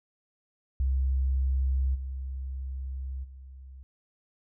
sine tone with level steps, 66 Hz, C2, 16 cents sharp, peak -23 / -32 / -43 dBFS, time 0.8-3.83 s, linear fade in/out 0 ms, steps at 1.94 / 3.23 s, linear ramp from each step 20 ms, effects none

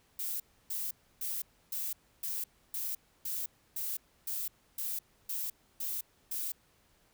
violet noise bursts, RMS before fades -36 dBFS, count 13, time 0.19-6.52 s, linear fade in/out 5 ms, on 210 ms, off 300 ms, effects pink hiss -68 dBFS RMS until 7.13 s

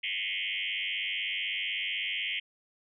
sine tone with frequency modulation, 2630 Hz, E7, 5 cents flat, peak -30 dBFS, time 0.03-2.4 s, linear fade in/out 10 ms, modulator 96 Hz, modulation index 6.3, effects none

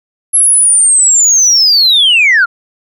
sine linear sweep, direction down, 11175 to 1335 Hz, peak -3 dBFS, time 0.33-2.46 s, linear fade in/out 20 ms, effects tanh soft clip ceiling -2 dBFS

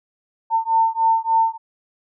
sine beating tone pair, 900 / 903.4 Hz, A5 / A5, +39 / +45 cents, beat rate 3.4 Hz, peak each -18 / -18 dBFS, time 0.5-1.58 s, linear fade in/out 50 ms, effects none

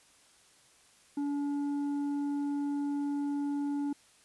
triangle tone with tanh clipping, 286.3 Hz, D4, 44 cents flat, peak -31 dBFS, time 1.17-3.93 s, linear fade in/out 5 ms, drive 10 dB, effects white hiss -62 dBFS RMS until 4.24 s + resampled to 24000 Hz

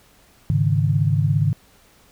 sine chord, Ab suspended fourth, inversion none, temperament just, 103.83 / 138.43 / 155.74 Hz, Ab2 / Db3 / Eb3, 0 / -2 / +2 cents, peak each -20 dBFS, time 0.5-1.53 s, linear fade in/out 0 ms, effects pink hiss -54 dBFS RMS until 2.11 s

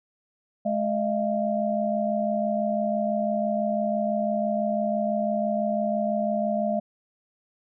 sine tone cluster, 212 / 614 / 680 Hz, G#3 / D#5 / F5, +36 / -23 / -46 cents, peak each -27 dBFS, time 0.65-6.8 s, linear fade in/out 10 ms, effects none

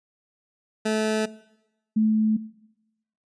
20% pulse / sine tone pair in turn, 217.1 / 217.1 Hz, A3 / A3, -23 / -23 cents, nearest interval unison, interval 0 cents, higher neither, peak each -17 dBFS, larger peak neither, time 0.85-1.26 / 1.96-2.37 s, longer neither, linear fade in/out 10 ms, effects noise-tail reverb RT60 0.9 s tail -19 dB re dry + resampled to 22050 Hz

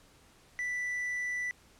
triangle tone with quantisation, 1975.5 Hz, B6, in tune, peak -30 dBFS, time 0.59-1.51 s, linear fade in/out 0 ms, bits 10, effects pink hiss -61 dBFS RMS until 1.79 s + low-pass 11000 Hz 12 dB/octave

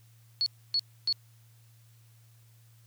sine tone bursts, 4381 Hz, C#8, 21 cents flat, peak -24 dBFS, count 3, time 0.41-1.126 s, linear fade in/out 0 ms, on 52 ms, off 280 ms, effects added 114 Hz sine -56 dBFS peak until 2.86 s + white hiss -66 dBFS RMS until 2.86 s

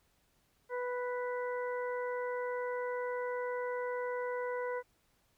harmonic tone, 493.9 Hz, B4, in tune, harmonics 1 / 2 / 3 / 4, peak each -35 / -41 / -45 / -47 dBFS, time 0.69-4.83 s, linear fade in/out 50 ms, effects pink hiss -73 dBFS RMS until 5.37 s

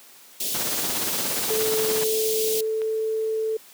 white band-stop noise, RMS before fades -27 dBFS, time 0.4-2.61 s, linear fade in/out 5 ms, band 590 to 2900 Hz, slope 24 dB/octave
pink noise with tremolo, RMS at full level -28 dBFS, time 0.54-2.04 s, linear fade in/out 5 ms, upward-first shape sine, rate 17 Hz, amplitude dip 55%
sine tone with pitch glide, 437 to 440.3 Hz, A4 to A4, -12 to +1 cents, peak -22 dBFS, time 1.5-3.57 s, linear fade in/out 5 ms, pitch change +13 cents, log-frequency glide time 1.96-3.02 s
clicks, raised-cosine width 0.3 ms, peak -23 dBFS, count 3, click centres 1.813 / 1.911 / 2.818 s
effects white hiss -49 dBFS RMS until 3.73 s + high-pass 200 Hz 12 dB/octave

